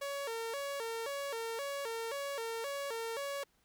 sawtooth tone with vibrato, 506 Hz, B4, 42 cents sharp, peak -33 dBFS, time 0.01-3.44 s, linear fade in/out 10 ms, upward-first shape square, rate 1.9 Hz, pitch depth 180 cents each way, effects pink hiss -73 dBFS RMS until 3.64 s

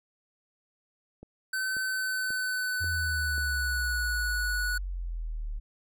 click train, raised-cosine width 2 ms, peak -32 dBFS, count 5, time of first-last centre 1.23-3.381 s, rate 1.86 Hz
square tone with pitch glide, 1528 to 1470.8 Hz, G6 to F#6, -45 to -11 cents, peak -29 dBFS, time 1.53-4.78 s, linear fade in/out 5 ms, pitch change -66 cents, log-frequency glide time 1.8-3.96 s
sine exponential sweep, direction down, 87.2 to 36.19 Hz, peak -31 dBFS, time 2.8-5.6 s, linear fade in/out 20 ms
effects none

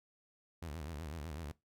sawtooth tone with vibrato, 77.78 Hz, D#2, in tune, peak -38 dBFS, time 0.62-1.52 s, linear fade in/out 5 ms, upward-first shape sine, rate 8 Hz, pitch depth 170 cents each way, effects noise-tail reverb RT60 0.2 s tail -20 dB re dry

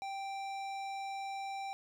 sine tone with hard clipping, 784 Hz, G5, in tune, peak -40 dBFS, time 0.02-1.73 s, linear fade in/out 0 ms, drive 14 dB, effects none

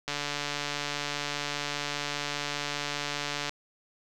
click train, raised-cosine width 0.2 ms, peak -14 dBFS, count 496, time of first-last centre 0.08-3.494 s, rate 145 Hz, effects none

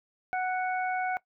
harmonic tone, 740 Hz, F#5, in tune, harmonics 1 / 2 / 3, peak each -28 / -34 / -38 dBFS, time 0.33-1.17 s, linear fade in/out 0 ms, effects noise-tail reverb RT60 0.1 s tail -19 dB re dry

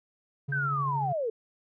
triangle tone with tremolo, 140 Hz, C#3, 18 cents sharp, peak -27 dBFS, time 0.48-1.13 s, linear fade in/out 10 ms, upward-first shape triangle, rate 13 Hz, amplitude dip 40%
sine linear sweep, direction down, 1582 to 425.6 Hz, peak -27 dBFS, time 0.52-1.3 s, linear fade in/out 5 ms
effects none

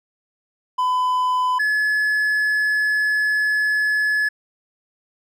triangle tone pair in turn, 1006 / 1708.6 Hz, B5 / G#6, +32 / +49 cents, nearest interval major sixth, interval 917 cents, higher second, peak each -15 dBFS, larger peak neither, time 0.78-1.59 / 1.59-4.29 s, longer second, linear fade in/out 10 ms, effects none

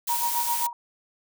blue noise, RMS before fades -28 dBFS, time 0.07-0.67 s, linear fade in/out 10 ms
sine tone with tremolo, 949 Hz, A#5, 31 cents sharp, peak -23 dBFS, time 0.09-0.73 s, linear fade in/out 2 ms, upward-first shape sine, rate 7.6 Hz, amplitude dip 80%
effects none

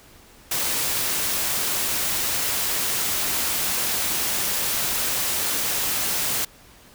white noise, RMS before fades -24 dBFS, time 0.51-6.45 s, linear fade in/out 5 ms, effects pink hiss -50 dBFS RMS until 6.94 s

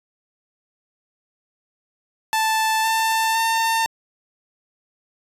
sawtooth tone with pitch steps, 880 / 891.8 / 903.7 Hz, A5 / A5 / A5, 0 / +23 / +46 cents, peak -14 dBFS, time 2.33-3.86 s, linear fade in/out 0 ms, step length 510 ms, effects resampled to 32000 Hz

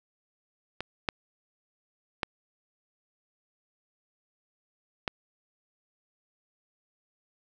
clicks, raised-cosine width 0.3 ms, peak -17 / -10 / -11 / -12 dBFS, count 4, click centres 0.806 / 1.088 / 2.232 / 5.078 s, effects none

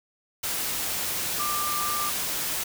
sine tone in noise, 1188 Hz, D6, 20 cents sharp, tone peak -28 dBFS, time 1.39-2.1 s, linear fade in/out 10 ms, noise white, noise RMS -29 dBFS, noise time 0.43-2.64 s, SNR -2 dB, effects none

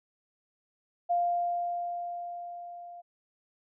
sine tone with level ramp, 698.5 Hz, F5, in tune, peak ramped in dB -23 to -43 dBFS, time 1.09-3.02 s, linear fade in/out 20 ms, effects none

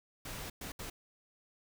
pink noise bursts at uneven times, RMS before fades -43 dBFS, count 3, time 0.25-0.5 / 0.61-0.72 / 0.79-0.9 s, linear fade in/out 5 ms, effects none

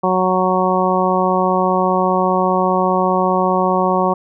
harmonic tone, 185 Hz, F#3, in tune, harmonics 1 / 2 / 3 / 4 / 5 / 6, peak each -20 / -20 / -20 / -20 / -20 / -20 dBFS, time 0.03-4.14 s, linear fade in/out 10 ms, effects none

